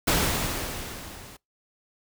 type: noise with level ramp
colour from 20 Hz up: pink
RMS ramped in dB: -21 to -46 dBFS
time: 0.07-1.37 s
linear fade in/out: 10 ms
effects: noise-tail reverb RT60 0.2 s tail -26 dB re dry